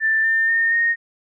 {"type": "tone with pitch steps", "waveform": "sine", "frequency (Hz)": [1773, 1799.8, 1827.1, 1854.7], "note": ["A6", "A6", "A#6", "A#6"], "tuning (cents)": [13, 39, -35, -9], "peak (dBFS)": -15, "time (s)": [0, 0.96], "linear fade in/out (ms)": 50, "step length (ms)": 240, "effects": []}